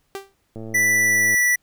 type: tone with exponential decay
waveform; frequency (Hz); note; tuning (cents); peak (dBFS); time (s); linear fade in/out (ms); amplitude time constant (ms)
sawtooth; 392; G4; 0; -22; 0.15-0.34; 0; 40
type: click train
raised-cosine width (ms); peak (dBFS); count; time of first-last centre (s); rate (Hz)
2; -22; 88; 0.56-1.344; 111
type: tone with pitch glide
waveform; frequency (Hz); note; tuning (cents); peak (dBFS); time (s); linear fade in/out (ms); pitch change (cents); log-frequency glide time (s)
square; 1975.5 to 1960.7; B6 to B6; 0 to -13; -16; 0.74-1.56; 10; -13; 0.91-1.34
effects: pink hiss -67 dBFS RMS until 1.62 s